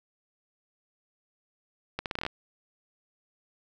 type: accelerating click train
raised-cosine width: 0.3 ms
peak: -15 dBFS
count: 9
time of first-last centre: 1.99-2.265 s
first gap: 68 ms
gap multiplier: 0.79
effects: none